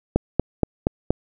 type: click train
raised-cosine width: 2 ms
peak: -3 dBFS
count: 5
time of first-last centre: 0.16-1.106 s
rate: 4.23 Hz
effects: none